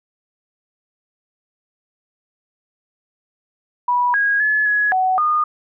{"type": "tone with pitch steps", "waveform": "sine", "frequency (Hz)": [978, 1643, 1712, 1681, 748, 1223], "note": ["B5", "G#6", "A6", "G#6", "F#5", "D#6"], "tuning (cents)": [-17, -19, -48, 20, 19, -30], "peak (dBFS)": -14, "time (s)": [3.88, 5.44], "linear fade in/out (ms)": 5, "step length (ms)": 260, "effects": []}